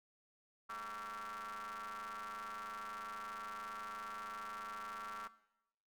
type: ring-modulated tone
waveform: 45% pulse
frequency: 103.1 Hz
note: G#2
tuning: 12 cents flat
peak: -40 dBFS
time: 0.69-5.28 s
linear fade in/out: 10 ms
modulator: 1250 Hz
effects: noise-tail reverb RT60 0.9 s tail -19 dB re dry